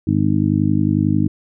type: harmonic tone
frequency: 51.1 Hz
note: G#1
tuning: 27 cents flat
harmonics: 2 / 3 / 4 / 5 / 6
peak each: -20 / -20 / -20 / -20 / -20 dBFS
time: 0.07-1.28 s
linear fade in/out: 5 ms
effects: none